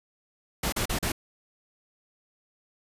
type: noise bursts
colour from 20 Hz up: pink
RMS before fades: -28 dBFS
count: 4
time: 0.63-1.12 s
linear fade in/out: 5 ms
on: 94 ms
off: 38 ms
effects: resampled to 32000 Hz